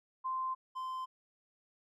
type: tone pair in turn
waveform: sine / triangle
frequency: 1041 / 1036 Hz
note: C6 / C6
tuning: -9 / -17 cents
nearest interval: unison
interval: 8 cents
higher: first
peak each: -33 / -35 dBFS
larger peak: first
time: 0.24-0.55 / 0.75-1.06 s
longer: neither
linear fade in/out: 20 ms
effects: none